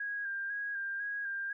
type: tone with vibrato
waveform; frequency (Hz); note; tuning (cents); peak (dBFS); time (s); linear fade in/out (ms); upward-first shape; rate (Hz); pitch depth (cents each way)
sine; 1621; G#6; -42; -34; 0-1.53; 5; square; 2; 29
effects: none